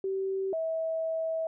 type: tone pair in turn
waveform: sine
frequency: 385.1 / 647.7 Hz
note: G4 / E5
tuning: -31 / -31 cents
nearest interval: major sixth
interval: 900 cents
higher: second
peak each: -28 dBFS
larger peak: neither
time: 0.04-0.53 / 0.53-1.47 s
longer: second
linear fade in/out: 2 ms
effects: none